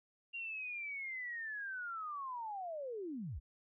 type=linear sweep; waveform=sine; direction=down; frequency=2789 to 44.08 Hz; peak=-40 dBFS; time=0.33-3.4 s; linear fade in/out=20 ms; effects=none